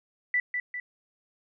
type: tone with echo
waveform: sine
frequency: 1975.5 Hz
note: B6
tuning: in tune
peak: -22 dBFS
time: 0.34-0.4 s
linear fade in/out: 2 ms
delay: 200 ms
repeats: 2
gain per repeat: -5 dB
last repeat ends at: 0.8 s
effects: none